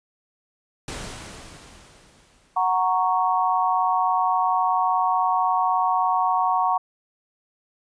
pink noise with exponential decay, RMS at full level -32 dBFS, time 0.88-3.18 s, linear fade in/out 2 ms, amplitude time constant 500 ms
sine chord, F# major, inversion none, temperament equal, 740 / 932.3 / 1108.7 Hz, F#5 / A#5 / C#6, 0 / 0 / 0 cents, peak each -22 / -23 / -23 dBFS, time 2.56-6.78 s, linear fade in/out 10 ms
effects resampled to 22050 Hz

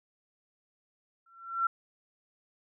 sine tone with exponential growth, 1356 Hz, E6, 49 cents sharp, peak -22 dBFS, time 1.26-1.67 s, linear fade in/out 5 ms, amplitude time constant 88 ms, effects none

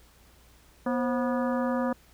harmonic tone with a mistuned harmonic, 243.5 Hz, B3, 24 cents flat, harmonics 1 / 2 / 3 / 4 / 5 / 6 / 7, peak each -27 / -30 / -37 / -36 / -37 / -43 / -43 dBFS, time 0.86-1.93 s, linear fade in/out 5 ms, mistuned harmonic 2, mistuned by +140 cents, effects added 60 Hz sine -58 dBFS peak until 2.13 s + pink hiss -59 dBFS RMS until 2.13 s

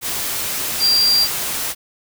sine tone in noise, 4741 Hz, D8, 16 cents sharp, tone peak -12 dBFS, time 0.79-1.28 s, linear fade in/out 50 ms, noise white, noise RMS -23 dBFS, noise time 0.01-1.75 s, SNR +8 dB, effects none

